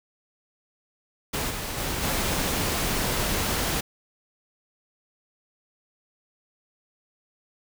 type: noise with level steps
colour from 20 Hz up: pink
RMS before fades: -28 / -32 / -29 / -26 dBFS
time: 1.33-3.81 s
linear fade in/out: 10 ms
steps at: 1.49 / 1.77 / 2.02 s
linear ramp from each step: 20 ms
effects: none